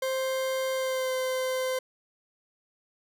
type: tone with pitch glide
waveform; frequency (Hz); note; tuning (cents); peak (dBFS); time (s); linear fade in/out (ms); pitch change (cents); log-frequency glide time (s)
40% pulse; 525 to 516.6; C5 to C5; +6 to -22; -26; 0.02-1.79; 5; -28; 0.74-1.13
effects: none